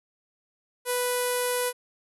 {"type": "tone with low-pass filter", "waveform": "sawtooth", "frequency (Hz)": 493.9, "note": "B4", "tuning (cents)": 0, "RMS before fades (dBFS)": -27, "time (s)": [0.85, 1.73], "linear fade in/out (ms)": 50, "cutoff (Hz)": 11000, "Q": 6.6, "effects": []}